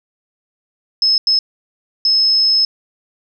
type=tone bursts at uneven times; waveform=sine; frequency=5190 Hz; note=E8; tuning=28 cents flat; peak=-10 dBFS; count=3; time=1.02-1.18 / 1.27-1.39 / 2.05-2.65 s; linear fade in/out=2 ms; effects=none